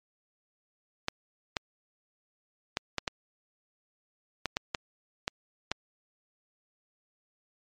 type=clicks; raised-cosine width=0.2 ms; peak=-11 dBFS; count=10; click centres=1.084 / 1.568 / 2.771 / 2.983 / 3.078 / 4.457 / 4.569 / 4.748 / 5.279 / 5.716 s; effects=low-pass 7000 Hz 12 dB/octave + MP3 64 kbps